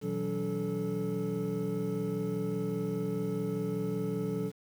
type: tone cluster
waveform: triangle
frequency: 121.2 / 161.9 / 186.9 / 285.5 / 434.2 Hz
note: B2 / E3 / F#3 / D4 / A4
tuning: -32 / -31 / +18 / -49 / -23 cents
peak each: -38 / -36 / -33 / -37 / -33 dBFS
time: 0.01-4.52 s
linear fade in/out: 50 ms
effects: 9-bit